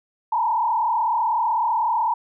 sine tone with frequency modulation, 921 Hz, A#5, 21 cents flat, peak -18 dBFS, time 0.32-2.14 s, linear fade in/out 5 ms, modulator 36 Hz, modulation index 1.7, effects none

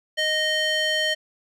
square tone with band-pass filter, 620 Hz, D#5, 6 cents flat, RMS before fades -23 dBFS, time 0.17-1.15 s, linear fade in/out 20 ms, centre 2800 Hz, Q 1.6, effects none

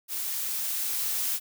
blue noise with level ramp, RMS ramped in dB -32 to -28 dBFS, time 0.08-1.4 s, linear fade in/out 50 ms, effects none

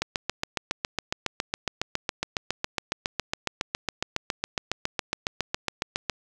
click train, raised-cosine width 0.2 ms, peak -8 dBFS, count 45, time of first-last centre 0.02-6.097 s, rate 7.24 Hz, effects 8-bit

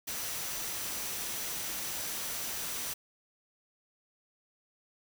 sine tone in noise, 5900 Hz, F#8, 6 cents flat, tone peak -46 dBFS, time 0.07-2.94 s, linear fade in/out 10 ms, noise white, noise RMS -37 dBFS, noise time 0.07-2.94 s, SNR -12 dB, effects none

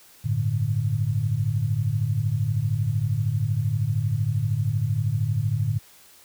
sine chord, G suspended second, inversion none, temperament equal with one note detuned, 98 / 110.83 / 146.83 Hz, G2 / A2 / D3, 0 / +13 / 0 cents, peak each -28 / -23 / -27 dBFS, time 0.24-5.79 s, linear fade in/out 20 ms, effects white hiss -52 dBFS RMS until 6.24 s

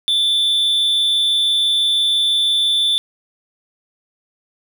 triangle tone with amplitude modulation, 3520 Hz, A7, in tune, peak -10 dBFS, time 0.08-2.98 s, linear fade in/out 0 ms, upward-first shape sine, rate 226 Hz, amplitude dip 45%, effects none

